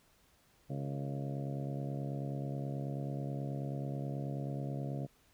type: harmonic tone with a mistuned harmonic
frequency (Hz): 69.3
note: C#2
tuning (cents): 0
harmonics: 2 / 3 / 4 / 5 / 6 / 7 / 8 / 9 / 10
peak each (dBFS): -37 / -45 / -45 / -50 / -52 / -53 / -49 / -51 / -51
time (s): 0.69-5.07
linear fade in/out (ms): 20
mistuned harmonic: 7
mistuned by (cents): -48
effects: pink hiss -68 dBFS RMS until 5.33 s